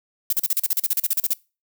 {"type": "noise bursts", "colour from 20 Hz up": "violet", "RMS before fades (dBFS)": -20, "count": 16, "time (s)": [0.3, 1.334], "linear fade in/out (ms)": 2, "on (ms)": 29, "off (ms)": 38, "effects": ["noise-tail reverb RT60 0.3 s tail -23 dB re dry"]}